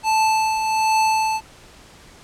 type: tone with tremolo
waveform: square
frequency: 877 Hz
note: A5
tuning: 6 cents flat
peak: -15 dBFS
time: 0.03-1.41 s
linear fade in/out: 50 ms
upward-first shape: triangle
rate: 1.3 Hz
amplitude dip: 50%
effects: pink hiss -46 dBFS RMS until 2.23 s + low-pass 9000 Hz 12 dB/octave